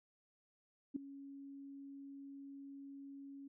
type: tone with ADSR envelope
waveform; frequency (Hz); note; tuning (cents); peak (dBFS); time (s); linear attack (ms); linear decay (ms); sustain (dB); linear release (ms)
sine; 277.2; C#4; 0; -33; 0.94-3.48; 21; 5; -16; 8
effects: none